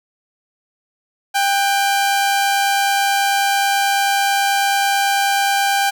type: tone pair together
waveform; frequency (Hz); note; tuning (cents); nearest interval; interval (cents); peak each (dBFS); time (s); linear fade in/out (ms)
sawtooth; 794.6 / 1500; G5 / F#6; +23 / +23; major seventh; 1100; -11 / -21; 1.34-5.91; 20
effects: none